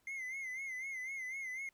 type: tone with vibrato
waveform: triangle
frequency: 2093 Hz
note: C7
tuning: in tune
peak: -38 dBFS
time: 0.07-1.69 s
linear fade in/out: 2 ms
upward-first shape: sine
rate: 4 Hz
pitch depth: 78 cents each way
effects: pink hiss -75 dBFS RMS until 1.73 s